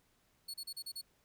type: tone bursts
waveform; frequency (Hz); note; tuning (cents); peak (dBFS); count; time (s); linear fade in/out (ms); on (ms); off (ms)
sawtooth; 4392; C#8; -17; -38; 6; 0.48-1.015; 10; 60; 35
effects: pink hiss -73 dBFS RMS until 1.24 s